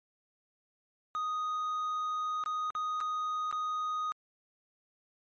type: tone with dropouts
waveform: triangle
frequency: 1244.5 Hz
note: D#6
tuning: in tune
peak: -29 dBFS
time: 1.15-4.12 s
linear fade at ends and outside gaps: 0 ms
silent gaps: 2.438-2.46 / 2.704-2.751 / 3.004-3.01 / 3.513-3.526 s
effects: MP3 32 kbps